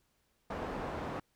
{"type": "low-pass noise", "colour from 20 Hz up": "white", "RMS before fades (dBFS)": -39, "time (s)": [0.5, 1.2], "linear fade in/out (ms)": 5, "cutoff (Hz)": 840, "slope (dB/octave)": 12, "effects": ["pink hiss -75 dBFS RMS until 1.35 s"]}